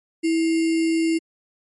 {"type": "tone with sample-and-hold", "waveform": "sine", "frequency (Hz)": 326.4, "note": "E4", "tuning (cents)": -17, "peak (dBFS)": -17, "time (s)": [0.23, 1.19], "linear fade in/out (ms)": 20, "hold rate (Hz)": 2450, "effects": ["MP3 48 kbps"]}